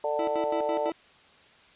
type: harmonic tone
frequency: 148.3 Hz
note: D3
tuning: 17 cents sharp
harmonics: 3 / 4 / 5 / 6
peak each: -32 / -28 / -36 / -32 dBFS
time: 0.04-0.9 s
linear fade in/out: 2 ms
type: tone with tremolo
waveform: 40% pulse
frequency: 329.6 Hz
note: E4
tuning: in tune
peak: -30 dBFS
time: 0.19-0.92 s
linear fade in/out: 2 ms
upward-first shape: square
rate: 6 Hz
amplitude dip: 80%
effects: white hiss -56 dBFS RMS until 1.75 s + resampled to 8000 Hz